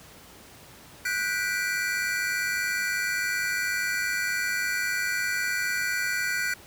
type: chord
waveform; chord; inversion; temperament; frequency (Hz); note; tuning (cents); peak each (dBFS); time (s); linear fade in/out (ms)
square; G major seventh; third; equal with one note detuned; 1468.1 / 1568 / 1975.5 / 2349; F#6 / G6 / B6 / D7; -14 / 0 / 0 / 0; -30 / -34 / -32 / -34; 1.05-6.54; 5
effects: pink hiss -49 dBFS RMS until 6.66 s + high-pass 60 Hz 12 dB/octave